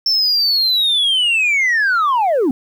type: linear sweep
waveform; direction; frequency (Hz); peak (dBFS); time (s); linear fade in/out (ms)
sine; down; 5400 to 235.3; -10; 0.06-2.51; 2
effects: tanh soft clip ceiling -11 dBFS + 8-bit